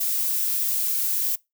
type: noise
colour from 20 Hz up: violet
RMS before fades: -24 dBFS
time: 0-1.36 s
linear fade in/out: 10 ms
effects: noise-tail reverb RT60 0.2 s tail -23 dB re dry